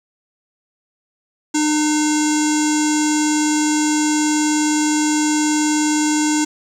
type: tone with low-pass filter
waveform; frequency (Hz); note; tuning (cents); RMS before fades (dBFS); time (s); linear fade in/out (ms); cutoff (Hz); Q
square; 303.2; D#4; -45; -17; 1.54-6.45; 10; 7200; 7.3
effects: 8-bit